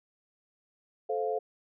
sine chord, F major, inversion first, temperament just, 436.5 / 523.8 / 698.5 Hz, A4 / C5 / F5, -14 / +2 / 0 cents, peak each -31 / -34 / -33 dBFS, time 1.09-1.39 s, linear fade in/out 10 ms, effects none

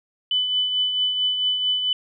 sine tone with tremolo, 3000 Hz, F#7, 23 cents sharp, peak -17 dBFS, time 0.31-1.93 s, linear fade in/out 2 ms, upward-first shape triangle, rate 4.5 Hz, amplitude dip 50%, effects none

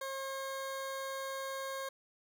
20% pulse tone, 538 Hz, C5, 48 cents sharp, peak -33 dBFS, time 0.01-1.89 s, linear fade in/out 5 ms, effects none

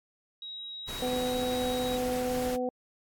sine tone, 3826 Hz, A#7, 44 cents sharp, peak -38 dBFS, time 0.42-1.97 s, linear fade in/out 2 ms
pink noise, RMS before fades -39 dBFS, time 0.87-2.57 s, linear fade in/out 20 ms
harmonic tone, 250.6 Hz, B3, 25 cents sharp, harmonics 1 / 2 / 3, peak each -33 / -30 / -36 dBFS, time 1.02-2.69 s, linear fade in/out 2 ms
effects AAC 64 kbps

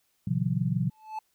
sine chord, F# dominant seventh, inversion first, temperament equal with one note detuned, 118.78 / 138.59 / 164.81 / 185 Hz, A#2 / C#3 / E3 / F#3, +33 / 0 / 0 / 0 cents, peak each -30 dBFS, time 0.27-0.9 s, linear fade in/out 5 ms
triangle tone with exponential growth, 870 Hz, A5, 20 cents flat, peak -27 dBFS, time 0.9-1.19 s, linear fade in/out 5 ms, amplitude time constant 63 ms
effects white hiss -72 dBFS RMS until 1.34 s

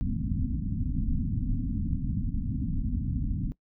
pink low-pass noise, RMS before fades -29 dBFS, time 0.01-3.52 s, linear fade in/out 0 ms, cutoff 280 Hz, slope 96 dB/octave, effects noise-tail reverb RT60 0.1 s tail -21 dB re dry

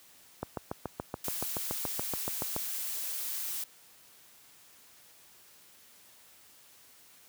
click train, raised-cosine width 1 ms, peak -19 dBFS, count 16, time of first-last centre 0.43-2.564 s, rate 7.03 Hz
blue noise, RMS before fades -36 dBFS, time 1.24-3.64 s, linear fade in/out 5 ms
effects white hiss -58 dBFS RMS until 7.28 s + high-pass 60 Hz 12 dB/octave

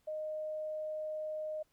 sine tone, 618 Hz, D#5, 12 cents flat, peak -36 dBFS, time 0.07-1.63 s, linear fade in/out 10 ms, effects pink hiss -75 dBFS RMS until 1.72 s

